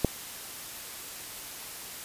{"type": "click", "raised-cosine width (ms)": 2, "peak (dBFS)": -8, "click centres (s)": 0.047, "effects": ["white hiss -41 dBFS RMS until 2.04 s", "resampled to 32000 Hz"]}